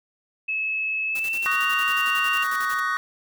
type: tone with pitch glide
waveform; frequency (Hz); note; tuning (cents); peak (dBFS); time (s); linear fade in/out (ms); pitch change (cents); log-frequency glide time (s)
sine; 2592 to 2778; E7 to F7; -30 to -10; -23; 0.48-2.44; 10; +120; 1.07-1.64
type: noise with tremolo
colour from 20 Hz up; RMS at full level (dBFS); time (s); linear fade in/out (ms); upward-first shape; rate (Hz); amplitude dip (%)
white; -37; 1.15-2.8; 5; square; 11; 75
type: chord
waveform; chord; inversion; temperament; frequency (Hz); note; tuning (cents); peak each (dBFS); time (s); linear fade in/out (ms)
triangle; D# minor seventh; third; just; 1120.1 / 1244.5 / 1493.4 / 1866.8; C#6 / D#6 / F#6 / A#6; +18 / 0 / +16 / +2; -26; 1.46-2.97; 0
effects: none